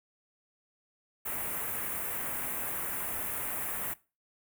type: band-stop noise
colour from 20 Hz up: white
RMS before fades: -35 dBFS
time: 1.25-3.94 s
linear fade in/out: 10 ms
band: 2300 to 9900 Hz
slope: 24 dB/octave
effects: noise-tail reverb RT60 0.3 s tail -20 dB re dry